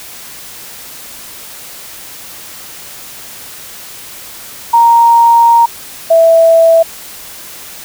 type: tone pair in turn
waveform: sine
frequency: 932 / 659 Hz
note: A#5 / E5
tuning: -1 / -1 cents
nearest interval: tritone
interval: 600 cents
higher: first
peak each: -3 dBFS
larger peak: neither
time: 4.73-5.66 / 6.1-6.83 s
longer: first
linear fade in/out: 10 ms
effects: white hiss -30 dBFS RMS until 7.84 s